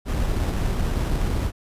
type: noise with sample-and-hold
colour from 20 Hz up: brown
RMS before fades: -23 dBFS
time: 0.05-1.52 s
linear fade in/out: 50 ms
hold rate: 4410 Hz
effects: resampled to 32000 Hz